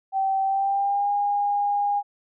sine tone with pitch glide, 774 to 814.8 Hz, G5 to G#5, -22 to -33 cents, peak -20 dBFS, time 0.12-2.03 s, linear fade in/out 50 ms, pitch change +89 cents, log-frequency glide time 0.43-1.11 s, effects none

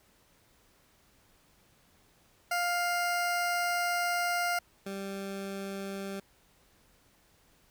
20% pulse tone pair in turn, 702 / 196.08 Hz, F5 / G3, +9 / +1 cents, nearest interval octave + minor seventh, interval 2208 cents, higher first, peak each -23 / -31 dBFS, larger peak first, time 2.51-4.59 / 4.86-6.2 s, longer first, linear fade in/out 5 ms, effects pink hiss -65 dBFS RMS until 7.7 s

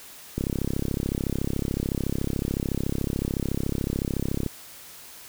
click train, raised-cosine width 3 ms, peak -13 dBFS, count 139, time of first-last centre 0.38-4.463 s, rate 33.8 Hz, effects white hiss -45 dBFS RMS until 5.28 s

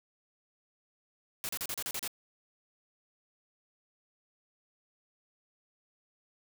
white noise bursts, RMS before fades -36 dBFS, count 8, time 1.44-2.077 s, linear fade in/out 0 ms, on 49 ms, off 35 ms, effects none

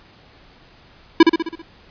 square tone with echo, 329.7 Hz, E4, in tune, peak -4 dBFS, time 1.2-1.23 s, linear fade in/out 5 ms, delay 65 ms, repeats 6, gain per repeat -5 dB, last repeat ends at 1.62 s, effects pink hiss -49 dBFS RMS until 1.9 s + resampled to 11025 Hz

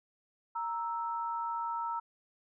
sine tone pair together, 931.3 / 1317 Hz, A#5 / E6, -2 / -2 cents, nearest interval tritone, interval 600 cents, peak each -34 / -37 dBFS, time 0.55-2 s, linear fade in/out 10 ms, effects none

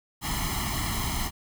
pink noise with comb filter, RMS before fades -29 dBFS, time 0.21-1.31 s, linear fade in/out 50 ms, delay 0.97 ms, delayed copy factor +1, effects none

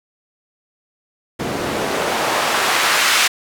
white noise with band-pass filter sweep, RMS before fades -18 dBFS, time 1.39-3.28 s, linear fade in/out 10 ms, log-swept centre 230 to 2100 Hz, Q 0.78, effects none

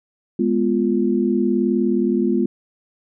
sine chord, F diminished, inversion first, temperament equal, 207.7 / 246.9 / 349.2 Hz, Ab3 / Cb4 / F4, 0 / 0 / 0 cents, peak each -20 dBFS, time 0.39-2.46 s, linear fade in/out 5 ms, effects none

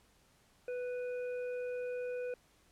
harmonic tone, 495 Hz, B4, 4 cents sharp, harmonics 1 / 3 / 5, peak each -36 / -51 / -53 dBFS, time 0.68-2.34 s, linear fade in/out 2 ms, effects pink hiss -68 dBFS RMS until 2.71 s + low-pass 12000 Hz 12 dB/octave

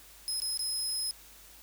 25% pulse tone with dropouts, 5110 Hz, D#8, 45 cents sharp, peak -26 dBFS, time 0.28-1.11 s, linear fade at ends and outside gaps 0 ms, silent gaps 0.401-0.419 / 0.574-0.593 s, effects added 50 Hz sine -60 dBFS peak until 1.62 s + white hiss -54 dBFS RMS until 1.62 s

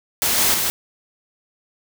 white noise with echo, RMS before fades -19 dBFS, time 0.22-0.54 s, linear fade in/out 0 ms, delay 160 ms, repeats 1, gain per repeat -2 dB, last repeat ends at 0.7 s, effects none

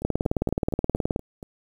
two click trains, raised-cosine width 2 ms, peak -9 / -24 dBFS, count 22 / 7, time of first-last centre 0.05-1.161 / 0.02-1.428 s, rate 18.9 / 4.26 Hz, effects 8-bit

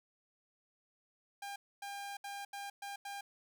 sawtooth tone bursts at uneven times, 802 Hz, G5, 39 cents sharp, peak -38 dBFS, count 6, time 1.42-1.56 / 1.82-2.17 / 2.24-2.45 / 2.53-2.7 / 2.82-2.96 / 3.05-3.21 s, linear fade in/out 5 ms, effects 12-bit

